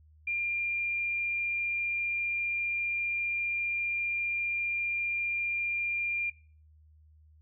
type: tone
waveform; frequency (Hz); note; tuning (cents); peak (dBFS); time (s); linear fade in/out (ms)
sine; 2395; D7; +33; -29; 0.27-6.3; 5
effects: noise-tail reverb RT60 0.4 s tail -17 dB re dry + added 77 Hz sine -56 dBFS peak until 7.41 s